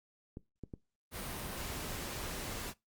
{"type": "clicks", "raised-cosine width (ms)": 3, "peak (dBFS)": -30, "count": 3, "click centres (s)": [0.371, 0.637, 0.738]}
{"type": "noise", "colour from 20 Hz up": "pink", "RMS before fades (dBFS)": -41, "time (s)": [1.11, 2.74], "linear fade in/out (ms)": 50}
{"effects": ["noise-tail reverb RT60 0.2 s tail -21 dB re dry", "Opus 48 kbps"]}